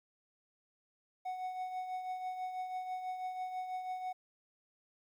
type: tone with tremolo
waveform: triangle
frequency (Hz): 740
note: F#5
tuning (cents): 0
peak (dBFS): -33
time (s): 1.25-4.13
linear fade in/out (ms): 10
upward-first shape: triangle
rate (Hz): 6.1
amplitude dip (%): 55
effects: 12-bit